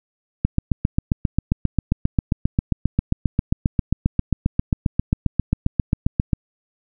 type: click train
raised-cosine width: 5 ms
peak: -4 dBFS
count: 45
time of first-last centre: 0.45-6.332 s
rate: 7.48 Hz
effects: none